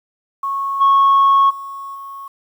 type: tone with level steps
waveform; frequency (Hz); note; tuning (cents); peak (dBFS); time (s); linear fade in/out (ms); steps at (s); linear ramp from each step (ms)
sine; 1100; C#6; -14; -18 / -7 / -27 / -29; 0.43-2.28; 5; 0.8 / 1.49 / 1.94; 20
effects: tanh soft clip ceiling -6 dBFS + 8-bit